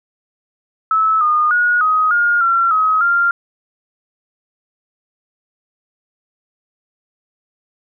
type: tone with pitch steps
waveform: sine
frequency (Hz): 1302 / 1223 / 1448 / 1258 / 1421 / 1363 / 1271 / 1392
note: E6 / D#6 / F#6 / D#6 / F6 / F6 / D#6 / F6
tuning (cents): -22 / -30 / -38 / +19 / +30 / -43 / +36 / -6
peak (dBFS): -11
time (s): 0.91-3.31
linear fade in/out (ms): 2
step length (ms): 300
effects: none